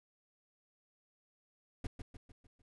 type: noise with echo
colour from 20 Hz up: brown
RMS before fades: -37 dBFS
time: 1.84-1.87 s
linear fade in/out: 5 ms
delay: 150 ms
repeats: 5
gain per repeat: -6 dB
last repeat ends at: 2.62 s
effects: resampled to 24000 Hz